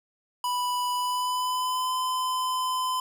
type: tone with pitch glide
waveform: square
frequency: 987.8 to 1019.7 Hz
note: B5 to C6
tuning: 0 to -45 cents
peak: -26 dBFS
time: 0.44-3 s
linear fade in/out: 2 ms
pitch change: +55 cents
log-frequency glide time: 0.93-1.93 s
effects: none